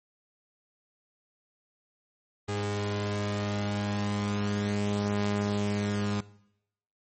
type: tone pair together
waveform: sawtooth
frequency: 102.54 / 204.9 Hz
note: G#2 / G#3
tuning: -22 / -23 cents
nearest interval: octave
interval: 1199 cents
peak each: -27 dBFS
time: 2.48-6.21 s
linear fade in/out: 10 ms
effects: noise-tail reverb RT60 0.8 s tail -20 dB re dry + MP3 32 kbps